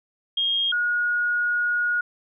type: tone pair in turn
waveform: sine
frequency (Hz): 3242 / 1444.1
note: G#7 / F#6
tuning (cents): -42 / -42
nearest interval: octave + major second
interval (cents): 1400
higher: first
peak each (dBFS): -20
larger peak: neither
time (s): 0.37-0.72 / 0.72-2.01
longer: second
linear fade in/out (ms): 5
effects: none